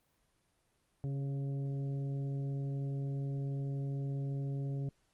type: harmonic tone with a mistuned harmonic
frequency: 138.59 Hz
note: C#3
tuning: in tune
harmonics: 1 / 2 / 3 / 4 / 5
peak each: -34 / -46 / -49 / -55 / -60 dBFS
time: 1.04-4.89 s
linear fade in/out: 0 ms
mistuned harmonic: 3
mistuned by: -19 cents
effects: pink hiss -75 dBFS RMS until 5.13 s + Opus 32 kbps